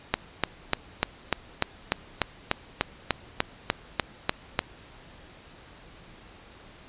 click train, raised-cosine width 0.3 ms, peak -5 dBFS, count 16, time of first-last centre 0.14-4.591 s, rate 3.37 Hz, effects pink hiss -50 dBFS RMS until 6.88 s + resampled to 8000 Hz

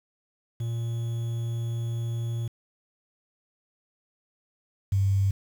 triangle / sine tone pair in turn, 116.54 / 98 Hz, A#2 / G2, 0 / 0 cents, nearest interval minor third, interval 300 cents, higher first, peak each -25 / -20 dBFS, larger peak second, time 0.6-2.48 / 4.92-5.31 s, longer first, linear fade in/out 5 ms, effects 8-bit

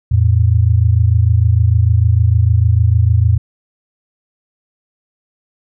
sine tone pair together, 86 / 112.64 Hz, F2 / A2, -26 / +41 cents, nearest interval perfect fourth, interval 467 cents, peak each -11 dBFS, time 0.11-3.38 s, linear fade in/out 10 ms, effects none

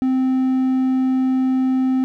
triangle tone, 260 Hz, C4, 11 cents flat, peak -13 dBFS, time 0.02-2.04 s, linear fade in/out 0 ms, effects none

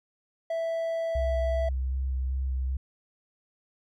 triangle tone, 659.3 Hz, E5, in tune, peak -25 dBFS, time 0.5-1.69 s, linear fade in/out 5 ms
sine tone with vibrato, 65.41 Hz, C2, in tune, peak -26 dBFS, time 1.15-2.77 s, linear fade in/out 5 ms, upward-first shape square, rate 2.6 Hz, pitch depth 15 cents each way
effects none

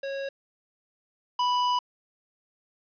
square tone pair in turn, 549 / 987.3 Hz, C#5 / B5, -17 / -1 cents, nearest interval minor seventh, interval 1016 cents, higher second, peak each -31 / -23 dBFS, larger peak second, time 0.03-0.29 / 1.39-1.79 s, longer second, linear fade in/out 5 ms, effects resampled to 11025 Hz + 9-bit

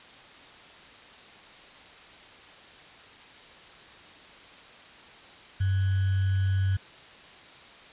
sine tone with sample-and-hold, 96 Hz, G2, 36 cents flat, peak -22 dBFS, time 5.6-6.77 s, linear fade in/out 10 ms, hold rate 1575 Hz, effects white hiss -49 dBFS RMS until 7.92 s + resampled to 8000 Hz

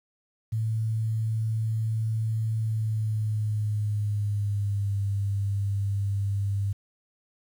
sine tone with pitch glide, 110.8 to 99.86 Hz, A2 to G2, +13 to +33 cents, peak -24 dBFS, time 0.52-6.73 s, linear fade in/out 10 ms, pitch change -180 cents, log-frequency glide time 2.59-4.99 s, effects 9-bit

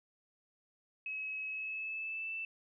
sine tone with pitch glide, 2565 to 2654 Hz, E7 to E7, -48 to +11 cents, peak -37 dBFS, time 1.06-2.45 s, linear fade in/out 2 ms, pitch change +59 cents, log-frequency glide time 1.47-2.34 s, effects none

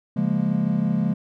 triangle chord, Bb minor seventh, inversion first, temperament equal with one note detuned, 141.1 / 174.61 / 207.7 / 233.1 Hz, Db3 / F3 / Ab3 / Bb3, +31 / 0 / 0 / 0 cents, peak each -26 / -22 / -21 / -25 dBFS, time 0.16-1.14 s, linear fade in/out 10 ms, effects none

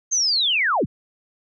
sine linear sweep, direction down, 6450 to 43 Hz, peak -17 dBFS, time 0.11-0.86 s, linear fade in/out 20 ms, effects none

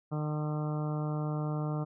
harmonic tone with a mistuned harmonic, 151.4 Hz, D#3, 47 cents flat, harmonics 1 / 2 / 3 / 4 / 5 / 6 / 7 / 8 / 9, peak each -31 / -39 / -43 / -43 / -45 / -50 / -49 / -47 / -52 dBFS, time 0.11-1.85 s, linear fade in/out 20 ms, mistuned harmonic 9, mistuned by -19 cents, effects none

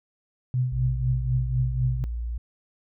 sine tone with tremolo, 126.6 Hz, B2, 43 cents sharp, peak -19 dBFS, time 0.54-2.04 s, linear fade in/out 0 ms, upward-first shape triangle, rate 4 Hz, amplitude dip 75%
sine tone, 58.27 Hz, A#1, in tune, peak -27 dBFS, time 0.72-2.38 s, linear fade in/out 5 ms
effects none

